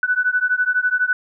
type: beating tone pair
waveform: sine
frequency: 1485 / 1497 Hz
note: F#6 / F#6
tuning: +6 / +20 cents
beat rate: 12 Hz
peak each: -19 dBFS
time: 0.03-1.13 s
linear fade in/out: 2 ms
effects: none